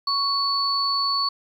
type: tone pair together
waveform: sine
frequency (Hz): 1111 / 4450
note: C#6 / C#8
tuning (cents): +4 / +6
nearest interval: 2 octaves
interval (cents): 2402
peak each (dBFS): -24 / -22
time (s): 0.07-1.29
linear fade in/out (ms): 5
effects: 9-bit